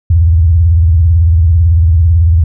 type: tone with vibrato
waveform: sine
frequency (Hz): 82.7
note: E2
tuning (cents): +6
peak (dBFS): -4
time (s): 0.1-2.44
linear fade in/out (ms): 5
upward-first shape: sine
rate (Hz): 18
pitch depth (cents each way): 180
effects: none